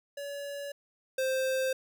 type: tone pair in turn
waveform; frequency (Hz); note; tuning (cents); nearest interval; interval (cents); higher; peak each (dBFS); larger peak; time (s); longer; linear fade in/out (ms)
square; 568 / 523.9; C#5 / C5; +42 / +2; minor second; 140; first; -37 / -28; second; 0.17-0.72 / 1.18-1.73; neither; 5
effects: none